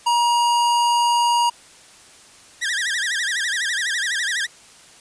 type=tone; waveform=square; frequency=950 Hz; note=A#5; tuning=33 cents sharp; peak=-16 dBFS; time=0.06-1.5 s; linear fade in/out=10 ms
type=tone with vibrato; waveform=sawtooth; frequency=1760 Hz; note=A6; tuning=in tune; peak=-17 dBFS; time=2.61-4.47 s; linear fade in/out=20 ms; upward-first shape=sine; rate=12 Hz; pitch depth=190 cents each way
effects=white hiss -47 dBFS RMS until 5 s + resampled to 22050 Hz